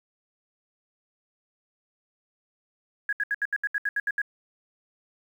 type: tone bursts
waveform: sine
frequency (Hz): 1661.2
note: G#6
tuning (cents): 0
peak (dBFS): -23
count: 11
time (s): 3.09-4.217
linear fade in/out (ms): 2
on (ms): 37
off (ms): 72
effects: 9-bit